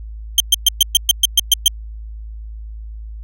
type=tone bursts; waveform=sawtooth; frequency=3158 Hz; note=G7; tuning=12 cents sharp; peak=-4 dBFS; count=10; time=0.38-1.68 s; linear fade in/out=2 ms; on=22 ms; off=120 ms; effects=added 54 Hz sine -28 dBFS peak until 3.23 s